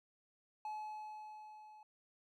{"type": "tone with level ramp", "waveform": "triangle", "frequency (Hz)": 855, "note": "A5", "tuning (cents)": -50, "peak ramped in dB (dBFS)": [-38, -54], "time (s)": [0.65, 1.83], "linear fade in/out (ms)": 2, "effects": []}